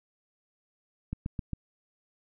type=clicks; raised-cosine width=5 ms; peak=-20 dBFS; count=4; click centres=1.13 / 1.261 / 1.392 / 1.533 s; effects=none